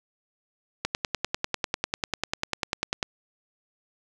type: click train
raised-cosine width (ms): 0.2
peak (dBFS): -8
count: 23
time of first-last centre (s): 0.85-3.028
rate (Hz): 10.1
effects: none